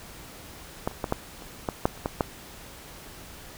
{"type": "clicks", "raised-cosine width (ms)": 1, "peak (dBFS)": [-11, -29, -13, -9, -28, -12, -6, -30, -12, -8], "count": 10, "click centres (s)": [0.875, 0.913, 1.042, 1.124, 1.422, 1.688, 1.855, 1.976, 2.059, 2.208], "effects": ["pink hiss -45 dBFS RMS until 3.57 s"]}